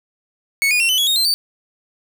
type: tone with pitch steps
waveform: 40% pulse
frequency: 2213 / 2455 / 2725 / 3023 / 3354 / 3722 / 4130 / 4582 Hz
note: C#7 / D#7 / F7 / F#7 / G#7 / A#7 / C8 / D8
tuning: -3 / -24 / -43 / +36 / +16 / -3 / -23 / -44 cents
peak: -13 dBFS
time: 0.62-1.34 s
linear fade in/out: 0 ms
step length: 90 ms
effects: 7-bit